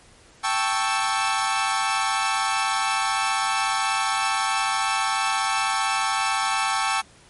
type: chord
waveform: sawtooth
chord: A dominant seventh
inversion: third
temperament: equal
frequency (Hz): 784 / 880 / 1108.7 / 1318.5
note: G5 / A5 / C#6 / E6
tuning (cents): 0 / 0 / 0 / 0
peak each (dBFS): -23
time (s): 0.43-7.02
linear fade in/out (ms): 20
effects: pink hiss -52 dBFS RMS until 7.29 s + MP3 48 kbps